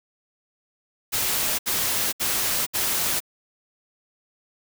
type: noise bursts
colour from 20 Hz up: white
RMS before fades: -24 dBFS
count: 4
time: 1.12-3.204 s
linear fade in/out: 20 ms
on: 470 ms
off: 68 ms
effects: none